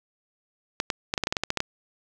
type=clicks; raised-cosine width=0.2 ms; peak=-7 dBFS; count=12; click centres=0.801 / 0.902 / 1.139 / 1.178 / 1.237 / 1.271 / 1.325 / 1.368 / 1.436 / 1.504 / 1.573 / 1.604 s; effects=none